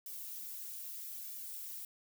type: noise with flanger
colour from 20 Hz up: violet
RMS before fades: -45 dBFS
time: 0.06-1.85 s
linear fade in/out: 2 ms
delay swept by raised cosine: 1.7 to 4.4 ms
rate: 0.78 Hz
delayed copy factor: +0.75
effects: none